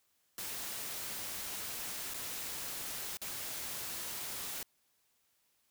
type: noise with dropouts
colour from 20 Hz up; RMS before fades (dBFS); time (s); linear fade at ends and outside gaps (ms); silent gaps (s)
white; -41; 0.38-4.63; 2; 2.138-2.142 / 3.171-3.216
effects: white hiss -75 dBFS RMS until 5.7 s